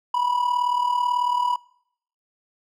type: tone with amplitude modulation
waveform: triangle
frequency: 979 Hz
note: B5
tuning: 15 cents flat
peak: -15 dBFS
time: 0.14-1.56 s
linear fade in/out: 5 ms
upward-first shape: sine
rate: 38.2 Hz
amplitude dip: 70%
effects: noise-tail reverb RT60 0.7 s tail -23 dB re dry